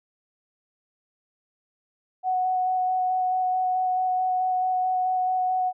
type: tone with vibrato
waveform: sine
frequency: 740 Hz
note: F#5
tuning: in tune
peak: -21 dBFS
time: 2.23-5.73 s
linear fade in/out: 50 ms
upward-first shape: square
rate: 4.6 Hz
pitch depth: 8 cents each way
effects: none